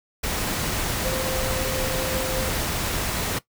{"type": "tone in noise", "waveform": "sine", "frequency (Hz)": 521, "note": "C5", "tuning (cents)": -7, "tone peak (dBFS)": -29, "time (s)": [1.04, 2.49], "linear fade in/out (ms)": 10, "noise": "pink", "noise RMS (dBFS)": -26, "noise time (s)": [0.23, 3.39], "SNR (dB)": -6, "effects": ["noise-tail reverb RT60 0.1 s tail -17 dB re dry"]}